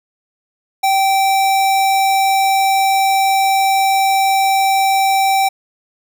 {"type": "tone", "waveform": "square", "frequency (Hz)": 777, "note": "G5", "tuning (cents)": -16, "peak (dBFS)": -12, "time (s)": [0.83, 5.49], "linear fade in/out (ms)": 10, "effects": []}